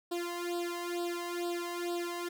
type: tone with flanger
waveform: sawtooth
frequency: 347.6 Hz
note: F4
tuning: 8 cents flat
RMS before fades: -36 dBFS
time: 0.11-2.29 s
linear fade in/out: 10 ms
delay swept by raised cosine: 0.23 to 1.03 ms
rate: 2.2 Hz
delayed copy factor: +1
effects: none